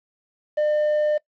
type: tone with quantisation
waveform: triangle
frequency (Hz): 602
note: D5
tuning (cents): +43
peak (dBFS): -16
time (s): 0.57-1.18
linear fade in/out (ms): 10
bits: 7
effects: noise-tail reverb RT60 0.1 s tail -21 dB re dry + low-pass 3000 Hz 12 dB/octave